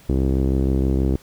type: tone with low-pass filter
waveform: sawtooth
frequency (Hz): 66.3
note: C2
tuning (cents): +23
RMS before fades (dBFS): -19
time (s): 0.09-1.16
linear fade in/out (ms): 0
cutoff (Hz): 360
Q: 2.2
effects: pink hiss -50 dBFS RMS until 1.22 s